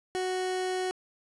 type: tone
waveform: 30% pulse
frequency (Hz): 370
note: F#4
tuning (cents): 0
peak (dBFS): -26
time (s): 0.15-0.91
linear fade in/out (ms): 0
effects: resampled to 24000 Hz + 9-bit